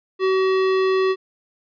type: tone with hard clipping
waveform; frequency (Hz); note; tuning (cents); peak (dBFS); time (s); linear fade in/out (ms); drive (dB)
sine; 378.9; F#4; +41; -18; 0.19-1.16; 50; 18
effects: resampled to 11025 Hz